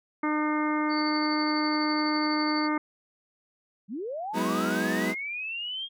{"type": "harmonic tone", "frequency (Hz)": 303.2, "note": "D#4", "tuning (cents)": -45, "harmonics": [1, 2, 3, 4, 5, 6, 7], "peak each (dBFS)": [-26, -37, -33, -32, -39, -41, -35], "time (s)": [0.23, 2.78], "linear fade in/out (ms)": 5}
{"type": "tone with tremolo", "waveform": "sine", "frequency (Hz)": 4542, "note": "C#8", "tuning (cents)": 41, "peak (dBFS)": -31, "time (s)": [0.89, 2.69], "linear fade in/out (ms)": 50, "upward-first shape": "sine", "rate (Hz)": 12, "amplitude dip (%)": 45}
{"type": "linear sweep", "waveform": "sine", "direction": "up", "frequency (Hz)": [174.61, 3262], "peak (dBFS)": -31, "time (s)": [3.88, 5.89], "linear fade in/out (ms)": 50}
{"type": "chord", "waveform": "30% pulse", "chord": "G# minor seventh", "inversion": "third", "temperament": "equal with one note detuned", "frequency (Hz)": [185, 207.7, 246.9, 319.1], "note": ["F#3", "G#3", "B3", "D#4"], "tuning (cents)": [0, 0, 0, 44], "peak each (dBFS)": -29, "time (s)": [4.33, 5.15], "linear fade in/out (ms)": 50}
{"effects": []}